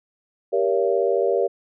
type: chord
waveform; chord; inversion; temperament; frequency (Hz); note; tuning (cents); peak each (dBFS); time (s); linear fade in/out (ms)
sine; G diminished seventh; none; just; 392 / 470.4 / 564.5 / 677.4; G4 / Bb4 / Db5 / Fb5; 0 / +16 / +31 / +47; -22 / -22 / -23 / -27; 0.52-1.48; 20
effects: none